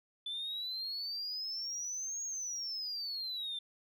sine exponential two-way sweep, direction up then down, 3488 to 6645 to 3537 Hz, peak -35 dBFS, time 0.26-3.59 s, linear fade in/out 5 ms, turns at 2.23 s, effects tanh soft clip ceiling -34 dBFS

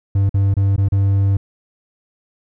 triangle tone with dropouts, 98.5 Hz, G2, 9 cents sharp, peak -10 dBFS, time 0.15-1.37 s, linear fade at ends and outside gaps 5 ms, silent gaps 0.294-0.342 / 0.541-0.567 / 0.763-0.779 / 0.886-0.921 s, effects none

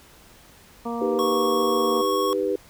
harmonic tone, 234.4 Hz, A#3, 10 cents sharp, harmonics 1 / 2 / 3 / 4 / 5, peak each -29 / -32 / -34 / -35 / -36 dBFS, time 0.85-2.02 s, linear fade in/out 10 ms
sine chord, Eb augmented, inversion none, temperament equal with one note detuned, 311.1 / 394.7 / 493.9 Hz, Eb4 / G4 / B4, 0 / +12 / 0 cents, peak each -29 / -24 / -25 dBFS, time 1.01-2.56 s, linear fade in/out 5 ms
square tone, 1103 Hz, C#6, 9 cents flat, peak -25 dBFS, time 1.19-2.33 s, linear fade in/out 0 ms
effects pink hiss -51 dBFS RMS until 2.69 s

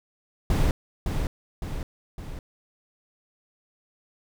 brown noise with echo, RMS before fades -21 dBFS, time 0.5-0.71 s, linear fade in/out 2 ms, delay 560 ms, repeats 3, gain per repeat -5 dB, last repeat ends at 2.39 s, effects none

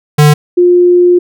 square / sine tone pair in turn, 149.1 / 354.6 Hz, D3 / F4, +27 / +26 cents, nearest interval octave + minor third, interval 1499 cents, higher second, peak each -3 dBFS, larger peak neither, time 0.18-0.34 / 0.57-1.19 s, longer second, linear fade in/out 10 ms, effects none

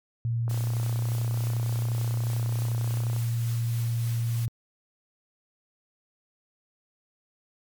sine tone, 116.54 Hz, A#2, in tune, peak -24 dBFS, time 0.25-4.48 s, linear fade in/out 0 ms
click train, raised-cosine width 1 ms, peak -26 dBFS, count 85, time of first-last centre 0.48-3.164 s, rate 31.3 Hz
white noise with tremolo, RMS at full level -42 dBFS, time 0.49-4.46 s, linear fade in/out 10 ms, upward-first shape triangle, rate 3.4 Hz, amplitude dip 35%
effects MP3 96 kbps

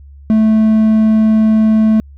triangle tone, 218.5 Hz, A3, 12 cents flat, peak -5 dBFS, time 0.3-2 s, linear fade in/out 0 ms, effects added 70 Hz sine -34 dBFS peak until 2.17 s

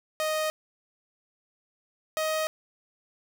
sawtooth tone pair in turn, 622.3 / 627.7 Hz, D#5 / D#5, 0 / +15 cents, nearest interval unison, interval 15 cents, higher second, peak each -22 dBFS, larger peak neither, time 0.2-0.5 / 2.17-2.47 s, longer neither, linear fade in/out 0 ms, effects none

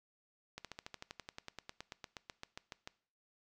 slowing click train, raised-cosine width 0.2 ms, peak -27 dBFS, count 23, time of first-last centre 0.58-2.875 s, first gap 67 ms, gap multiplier 1.04, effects noise-tail reverb RT60 0.5 s tail -20 dB re dry

